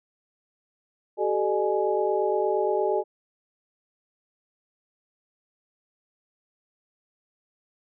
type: tone cluster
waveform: sine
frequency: 382.7 / 431.3 / 605 / 837 Hz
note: G4 / A4 / D#5 / G#5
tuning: -42 / -35 / -49 / +13 cents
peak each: -26 / -26 / -28 / -29 dBFS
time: 1.17-3.04 s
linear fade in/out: 50 ms
effects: none